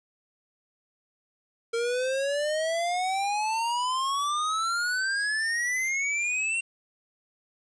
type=exponential sweep; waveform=square; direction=up; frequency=458 to 2752 Hz; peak=-26 dBFS; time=1.73-6.61 s; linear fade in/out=10 ms; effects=resampled to 22050 Hz + 9-bit